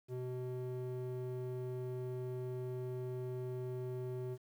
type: tone with band-pass filter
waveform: square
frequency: 126.1 Hz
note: B2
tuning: 36 cents sharp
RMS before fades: -41 dBFS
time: 0.08-4.38 s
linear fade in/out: 50 ms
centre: 280 Hz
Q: 5.2
effects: 11-bit